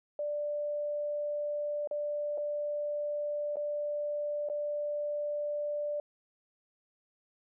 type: tone with dropouts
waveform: sine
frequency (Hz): 589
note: D5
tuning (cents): +5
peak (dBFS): -31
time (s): 0.19-6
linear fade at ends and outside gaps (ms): 2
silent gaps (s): 1.874-1.911 / 2.376-2.38 / 3.558-3.568 / 4.488-4.498
effects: none